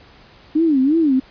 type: tone with vibrato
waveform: sine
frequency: 293.7 Hz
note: D4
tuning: in tune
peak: -12 dBFS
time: 0.55-1.2 s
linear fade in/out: 10 ms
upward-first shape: sine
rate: 2.9 Hz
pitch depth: 220 cents each way
effects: pink hiss -47 dBFS RMS until 1.3 s + resampled to 11025 Hz